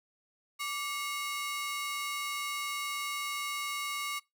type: ring-modulated tone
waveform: sawtooth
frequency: 1671 Hz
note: G#6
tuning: 10 cents sharp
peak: -27 dBFS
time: 0.59-4.2 s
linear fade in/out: 20 ms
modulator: 505 Hz
effects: noise-tail reverb RT60 0.2 s tail -23 dB re dry

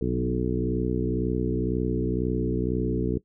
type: harmonic tone with a mistuned harmonic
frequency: 62 Hz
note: B1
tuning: 7 cents sharp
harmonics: 1 / 2 / 3 / 4 / 5 / 6 / 7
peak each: -31 / -31 / -31 / -31 / -31 / -31 / -31 dBFS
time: 0.01-3.18 s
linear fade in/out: 5 ms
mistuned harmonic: 3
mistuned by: -21 cents
effects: noise-tail reverb RT60 0.1 s tail -19 dB re dry

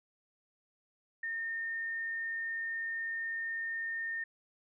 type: tone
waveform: sine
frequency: 1824 Hz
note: A#6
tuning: 38 cents flat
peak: -34 dBFS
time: 1.23-4.24 s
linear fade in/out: 5 ms
effects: none

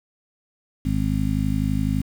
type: harmonic tone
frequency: 51.91 Hz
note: G#1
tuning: in tune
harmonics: 1 / 2 / 3 / 4 / 5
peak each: -26 / -26 / -26 / -26 / -26 dBFS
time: 0.85-2.02 s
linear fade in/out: 5 ms
effects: 7-bit

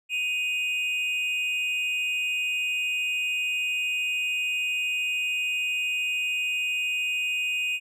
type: tone pair together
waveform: triangle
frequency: 2500 / 2813 Hz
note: D#7 / F7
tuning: +8 / +12 cents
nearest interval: major second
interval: 204 cents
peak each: -24 / -30 dBFS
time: 0.09-7.8 s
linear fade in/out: 50 ms
effects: none

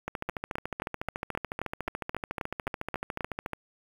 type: two click trains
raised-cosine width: 0.5 ms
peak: -17 / -16 dBFS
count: 49 / 12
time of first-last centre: 0.08-3.533 / 0.29-3.208 s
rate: 13.9 / 3.77 Hz
effects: 7-bit

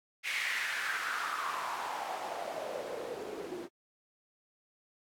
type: noise with band-pass filter sweep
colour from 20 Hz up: white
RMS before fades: -37 dBFS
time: 0.23-3.69 s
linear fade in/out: 50 ms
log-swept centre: 2300 to 330 Hz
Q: 4.5
effects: AAC 64 kbps

